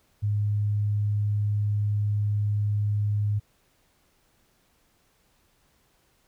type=tone; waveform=sine; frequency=103.83 Hz; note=G#2; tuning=in tune; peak=-22 dBFS; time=0.22-3.4 s; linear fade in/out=20 ms; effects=pink hiss -66 dBFS RMS until 6.27 s